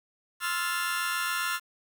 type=chord; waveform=sawtooth; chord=F major seventh; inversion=second; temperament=just; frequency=1047.7 / 1309.6 / 1396.9 / 1746.1 Hz; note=C6 / E6 / F6 / A6; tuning=+2 / -12 / 0 / -14 cents; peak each=-32 / -32 / -27 / -30 dBFS; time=0.4-1.6 s; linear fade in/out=50 ms; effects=9-bit